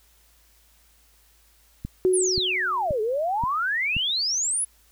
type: click train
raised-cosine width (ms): 5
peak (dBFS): -18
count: 5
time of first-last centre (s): 1.85-3.966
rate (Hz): 1.89
type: tone with exponential decay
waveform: sine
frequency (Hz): 370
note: F#4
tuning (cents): 0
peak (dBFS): -15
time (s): 2.05-3.11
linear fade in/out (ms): 0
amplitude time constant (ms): 230
type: exponential two-way sweep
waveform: sine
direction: down then up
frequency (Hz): 10710 to 415.3 to 10710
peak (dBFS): -22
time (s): 2.13-4.65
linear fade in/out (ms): 10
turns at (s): 3.01
effects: added 55 Hz sine -60 dBFS peak until 4.91 s + white hiss -60 dBFS RMS until 4.91 s